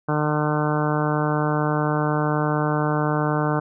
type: harmonic tone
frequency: 150.7 Hz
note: D3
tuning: 45 cents sharp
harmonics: 1 / 2 / 3 / 4 / 5 / 6 / 7 / 8 / 9 / 10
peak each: -23 / -26 / -28 / -29 / -30 / -31 / -31 / -32 / -33 / -33 dBFS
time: 0.08-3.6 s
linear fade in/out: 10 ms
effects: none